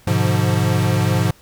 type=chord; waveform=square; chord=G# diminished seventh; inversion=none; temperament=equal with one note detuned; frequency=103.83 / 125.63 / 146.83 / 174.61 Hz; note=G#2 / B2 / D3 / F3; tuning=0 / +30 / 0 / 0 cents; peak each=-19 / -21 / -25 / -22 dBFS; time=0.07-1.31 s; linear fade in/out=5 ms; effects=pink hiss -50 dBFS RMS until 1.41 s